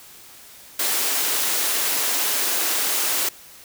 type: high-pass noise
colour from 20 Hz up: white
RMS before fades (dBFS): -22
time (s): 0.79-3.29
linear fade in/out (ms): 5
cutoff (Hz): 270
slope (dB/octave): 24
effects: white hiss -45 dBFS RMS until 3.64 s